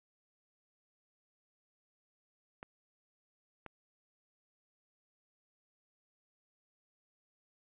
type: clicks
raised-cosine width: 0.5 ms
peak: -30 dBFS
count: 2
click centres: 2.629 / 3.663 s
effects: resampled to 8000 Hz